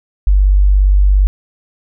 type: tone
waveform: sine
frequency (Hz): 48.66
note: G1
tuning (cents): -12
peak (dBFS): -6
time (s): 0.27-1.27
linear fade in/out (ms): 0
effects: none